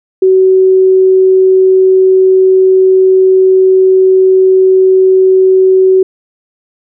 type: tone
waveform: sine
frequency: 376.8 Hz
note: F#4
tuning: 32 cents sharp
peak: -3 dBFS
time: 0.22-6.03 s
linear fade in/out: 5 ms
effects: none